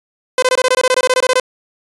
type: tone bursts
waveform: sawtooth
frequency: 510 Hz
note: C5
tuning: 44 cents flat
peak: -6 dBFS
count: 16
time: 0.38-1.399 s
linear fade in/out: 2 ms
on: 44 ms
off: 21 ms
effects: resampled to 24000 Hz